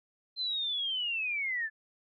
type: linear sweep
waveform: sine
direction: down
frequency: 4127 to 1713 Hz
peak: -30 dBFS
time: 0.36-1.7 s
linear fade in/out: 50 ms
effects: none